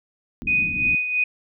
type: low-pass noise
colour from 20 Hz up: white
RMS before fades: -34 dBFS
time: 0.42-0.95 s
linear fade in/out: 0 ms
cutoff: 300 Hz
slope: 48 dB/octave
type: tone with tremolo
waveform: sine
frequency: 2489 Hz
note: D#7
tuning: in tune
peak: -16 dBFS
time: 0.47-1.24 s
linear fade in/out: 5 ms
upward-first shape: sine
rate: 2.9 Hz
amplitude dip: 60%
effects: none